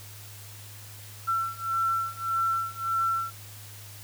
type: beating tone pair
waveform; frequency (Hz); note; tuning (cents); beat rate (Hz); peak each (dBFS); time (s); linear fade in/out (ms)
sine; 1346 / 1347.7; E6 / E6; +36 / +38; 1.7; -29 / -28; 1.27-3.31; 20
effects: added 103 Hz sine -45 dBFS peak until 4.03 s + white hiss -47 dBFS RMS until 4.03 s